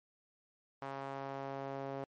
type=tone with band-pass filter sweep; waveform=sawtooth; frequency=136.8 Hz; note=C#3; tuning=23 cents flat; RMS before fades=-42 dBFS; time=0.82-2.04 s; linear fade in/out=0 ms; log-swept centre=930 to 580 Hz; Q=1.4; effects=MP3 48 kbps